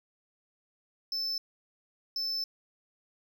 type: tone bursts at uneven times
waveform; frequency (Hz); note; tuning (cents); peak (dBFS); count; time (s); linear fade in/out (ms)
triangle; 5274; E8; 0; -29; 2; 1.12-1.38 / 2.16-2.44; 2
effects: none